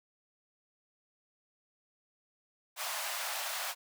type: high-pass noise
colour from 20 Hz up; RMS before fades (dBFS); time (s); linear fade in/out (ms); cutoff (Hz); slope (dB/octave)
pink; -37; 2.76-3.75; 50; 630; 48
effects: none